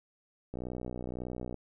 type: click train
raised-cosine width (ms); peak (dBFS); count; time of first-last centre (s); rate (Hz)
2; -25; 63; 0.54-1.543; 61.8
effects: none